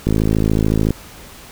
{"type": "click train", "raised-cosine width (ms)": 3, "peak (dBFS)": -3, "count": 46, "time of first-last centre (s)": [0.07, 0.906], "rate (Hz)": 53.8, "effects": ["pink hiss -39 dBFS RMS until 1.51 s"]}